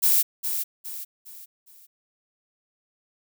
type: noise with echo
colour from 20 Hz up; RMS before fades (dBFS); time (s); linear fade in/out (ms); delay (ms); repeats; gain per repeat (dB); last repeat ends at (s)
violet; -19; 0.02-0.23; 20; 410; 4; -8; 1.87
effects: none